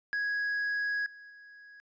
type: tone with level steps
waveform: triangle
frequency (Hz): 1661.2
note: G#6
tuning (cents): 0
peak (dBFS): -27 / -46 / -48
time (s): 0.13-1.8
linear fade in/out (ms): 0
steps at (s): 1.06 / 1.3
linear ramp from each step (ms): 2
effects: resampled to 16000 Hz